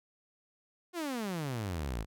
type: exponential sweep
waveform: sawtooth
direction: down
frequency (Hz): 366.2 to 49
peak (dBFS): -30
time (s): 0.93-2.06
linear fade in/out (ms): 50
effects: none